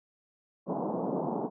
pink band-pass noise, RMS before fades -32 dBFS, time 0.66-1.5 s, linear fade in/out 50 ms, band 160 to 970 Hz, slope 48 dB/octave, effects none

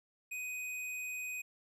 square tone, 2500 Hz, D#7, 8 cents sharp, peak -39 dBFS, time 0.31-1.42 s, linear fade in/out 10 ms, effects resampled to 32000 Hz + 13-bit

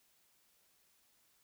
silence, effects white hiss -72 dBFS RMS until 1.43 s

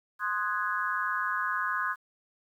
sine chord, Ab dominant seventh, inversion first, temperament equal, 1046.5 / 1244.5 / 1480 / 1661.2 Hz, C6 / Eb6 / Gb6 / Ab6, 0 / 0 / 0 / 0 cents, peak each -33 dBFS, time 0.19-1.96 s, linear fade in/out 50 ms, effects 10-bit

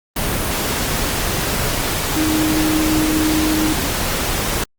sine tone in noise, 311.1 Hz, D#4, in tune, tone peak -16 dBFS, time 2.16-3.73 s, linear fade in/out 5 ms, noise pink, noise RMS -20 dBFS, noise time 0.16-4.64 s, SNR +1 dB, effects Opus 32 kbps

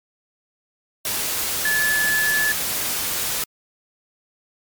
sine tone in noise, 1724 Hz, A6, 36 cents flat, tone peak -18 dBFS, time 1.65-2.52 s, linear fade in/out 2 ms, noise white, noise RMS -24 dBFS, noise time 1.05-3.44 s, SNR +3 dB, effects MP3 96 kbps

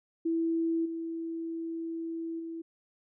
sine tone with level steps, 329.6 Hz, E4, in tune, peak -26 / -33 / -36 dBFS, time 0.25-2.62 s, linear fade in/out 10 ms, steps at 0.85 / 2.39 s, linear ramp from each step 10 ms, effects none

